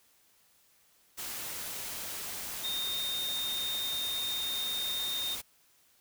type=tone in noise; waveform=sine; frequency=3672 Hz; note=A#7; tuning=27 cents flat; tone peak=-32 dBFS; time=2.63-5.36 s; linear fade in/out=20 ms; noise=white; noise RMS=-39 dBFS; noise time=1.17-5.42 s; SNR=+4 dB; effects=white hiss -66 dBFS RMS until 6 s